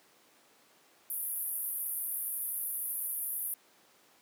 pink band-pass noise, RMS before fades -36 dBFS, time 1.1-3.54 s, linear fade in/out 0 ms, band 10000 to 15000 Hz, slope 96 dB/octave, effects pink hiss -63 dBFS RMS until 4.21 s + high-pass 300 Hz 12 dB/octave

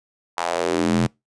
square tone with high-pass filter sweep, 42.67 Hz, F1, 39 cents flat, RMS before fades -21 dBFS, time 0.37-1.07 s, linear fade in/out 10 ms, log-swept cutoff 920 to 150 Hz, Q 2.6, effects noise-tail reverb RT60 0.2 s tail -25 dB re dry + resampled to 22050 Hz

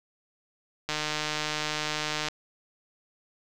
click train, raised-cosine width 0.2 ms, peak -12 dBFS, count 213, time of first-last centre 0.89-2.285 s, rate 152 Hz, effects none

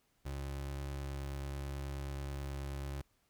30% pulse tone, 69.3 Hz, C#2, in tune, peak -36 dBFS, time 0.25-3.02 s, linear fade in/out 10 ms, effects pink hiss -75 dBFS RMS until 3.29 s

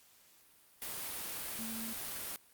sine tone in noise, 225.3 Hz, A3, 41 cents sharp, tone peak -42 dBFS, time 1.59-1.93 s, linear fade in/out 0 ms, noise white, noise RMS -41 dBFS, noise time 0.82-2.36 s, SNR -4 dB, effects white hiss -64 dBFS RMS until 2.53 s + Opus 48 kbps

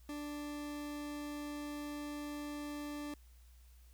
40% pulse tone, 293.5 Hz, D4, 1 cent flat, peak -40 dBFS, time 0.09-3.14 s, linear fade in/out 2 ms, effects added 60 Hz sine -57 dBFS peak until 3.93 s + white hiss -70 dBFS RMS until 3.93 s

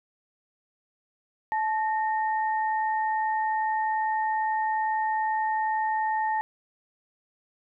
sine tone pair together, 868.8 / 1841 Hz, A5 / A#6, -22 / -22 cents, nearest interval octave + minor second, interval 1300 cents, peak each -24 / -33 dBFS, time 1.52-6.41 s, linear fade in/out 0 ms, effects none

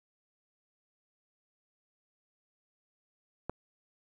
click, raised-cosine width 1 ms, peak -20 dBFS, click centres 3.496 s, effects 10-bit

